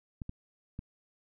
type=clicks; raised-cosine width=5 ms; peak=-26 dBFS; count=3; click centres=0.218 / 0.294 / 0.791 s; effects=none